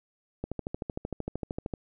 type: click train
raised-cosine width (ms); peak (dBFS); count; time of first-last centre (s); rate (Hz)
2; -19; 18; 0.44-1.738; 13.1
effects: none